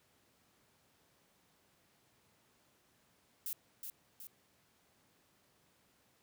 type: noise with echo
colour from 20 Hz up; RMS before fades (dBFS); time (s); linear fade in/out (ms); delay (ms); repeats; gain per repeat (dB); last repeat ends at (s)
violet; -40; 3.46-3.53; 0; 370; 2; -5; 4.27
effects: pink hiss -71 dBFS RMS until 6.22 s + high-pass 100 Hz 12 dB/octave